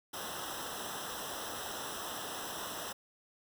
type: noise with comb filter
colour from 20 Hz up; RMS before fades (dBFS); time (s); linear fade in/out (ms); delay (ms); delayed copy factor
pink; -41; 0.13-2.93; 10; 0.44; -1
effects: none